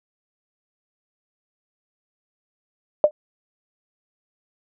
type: tone with exponential decay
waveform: sine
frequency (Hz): 601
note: D5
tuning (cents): +40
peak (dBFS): -5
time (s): 3.04-3.11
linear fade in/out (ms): 1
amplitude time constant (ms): 15
effects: none